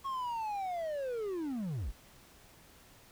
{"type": "linear sweep", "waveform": "triangle", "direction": "down", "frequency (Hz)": [1101, 36.71], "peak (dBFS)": -32, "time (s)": [0.04, 1.92], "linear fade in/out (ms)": 20, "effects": ["pink hiss -59 dBFS RMS until 3.11 s"]}